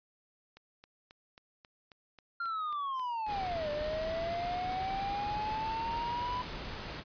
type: click train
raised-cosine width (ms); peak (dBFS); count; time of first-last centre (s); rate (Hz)
0.2; -35; 16; 0.57-4.613; 3.71
type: linear two-way sweep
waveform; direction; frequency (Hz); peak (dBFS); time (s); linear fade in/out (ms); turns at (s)
triangle; down then up; 1396.9 to 588 to 1000; -31; 2.4-6.42; 5; 3.7
type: noise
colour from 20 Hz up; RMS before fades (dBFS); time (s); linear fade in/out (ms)
pink; -41; 3.26-7.04; 50
effects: resampled to 11025 Hz